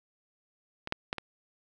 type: clicks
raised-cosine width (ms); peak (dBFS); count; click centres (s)
0.3; -21 / -12 / -14 / -19; 4; 0.874 / 0.924 / 1.129 / 1.183
effects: none